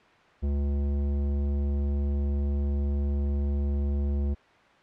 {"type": "tone with tanh clipping", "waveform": "sine", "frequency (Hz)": 71, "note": "C#2", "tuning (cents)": 42, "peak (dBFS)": -26, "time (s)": [0.42, 4.35], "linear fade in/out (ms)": 20, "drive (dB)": 14, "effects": ["white hiss -56 dBFS RMS until 4.82 s", "low-pass 2000 Hz 12 dB/octave"]}